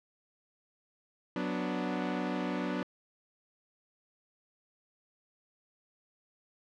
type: chord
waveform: sawtooth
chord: B minor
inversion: second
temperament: equal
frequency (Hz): 185 / 246.9 / 293.7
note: F#3 / B3 / D4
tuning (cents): 0 / 0 / 0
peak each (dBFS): -32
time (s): 1.36-2.83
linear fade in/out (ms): 2
effects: low-pass 3000 Hz 12 dB/octave